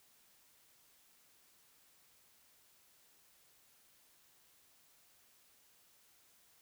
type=silence; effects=white hiss -68 dBFS RMS until 6.61 s